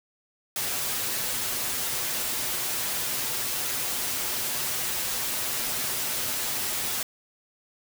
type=noise with comb filter; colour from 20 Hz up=white; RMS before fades=-29 dBFS; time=0.56-7.03 s; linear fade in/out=2 ms; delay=8 ms; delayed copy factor=+0.55; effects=none